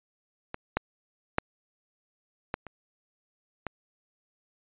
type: clicks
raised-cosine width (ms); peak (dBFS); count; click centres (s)
0.5; -19 / -9 / -8 / -14 / -26 / -17; 6; 0.544 / 0.77 / 1.384 / 2.541 / 2.667 / 3.667
effects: resampled to 8000 Hz